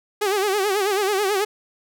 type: tone with vibrato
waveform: sawtooth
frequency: 400.1 Hz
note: G4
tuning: 35 cents sharp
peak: -15 dBFS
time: 0.21-1.45 s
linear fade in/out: 10 ms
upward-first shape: sine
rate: 9.2 Hz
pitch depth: 110 cents each way
effects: none